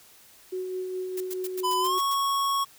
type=tone with tremolo; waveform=sine; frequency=370.2 Hz; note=F#4; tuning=1 cent sharp; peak=-28 dBFS; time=0.52-1.99 s; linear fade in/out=10 ms; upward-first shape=sine; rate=4.8 Hz; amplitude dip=30%
type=noise bursts; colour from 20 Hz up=blue; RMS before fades=-36 dBFS; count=8; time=1.17-2.143 s; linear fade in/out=5 ms; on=35 ms; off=99 ms
type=tone with pitch glide; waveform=square; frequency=1002 to 1105.4 Hz; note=B5 to C#6; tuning=+25 to -5 cents; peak=-24 dBFS; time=1.63-2.65 s; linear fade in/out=20 ms; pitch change=+170 cents; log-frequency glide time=1.8-1.96 s
effects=white hiss -54 dBFS RMS until 2.78 s